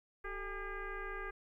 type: tone with frequency modulation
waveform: sine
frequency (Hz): 795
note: G5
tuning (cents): +24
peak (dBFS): -39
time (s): 0.24-1.31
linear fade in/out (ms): 10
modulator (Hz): 411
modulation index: 2.8
effects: 13-bit